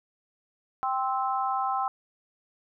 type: chord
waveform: sine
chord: C major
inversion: second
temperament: just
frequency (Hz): 784.9 / 1046.5 / 1308.1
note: G5 / C6 / E6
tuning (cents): +2 / 0 / -14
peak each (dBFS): -28 / -30 / -31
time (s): 0.83-1.88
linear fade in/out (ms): 0
effects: none